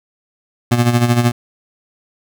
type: tone with tremolo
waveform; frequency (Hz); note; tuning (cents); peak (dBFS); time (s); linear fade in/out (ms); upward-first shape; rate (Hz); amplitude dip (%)
25% pulse; 120; B2; -49; -5; 0.71-1.32; 10; sine; 13; 65
effects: none